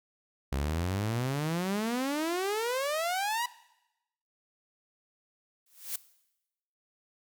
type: exponential sweep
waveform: sawtooth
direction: up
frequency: 65.41 to 987.8 Hz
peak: -25 dBFS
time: 0.52-3.46 s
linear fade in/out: 5 ms
type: noise with exponential growth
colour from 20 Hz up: blue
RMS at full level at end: -31 dBFS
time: 5.66-5.96 s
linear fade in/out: 5 ms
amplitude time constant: 65 ms
effects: noise-tail reverb RT60 0.9 s tail -18 dB re dry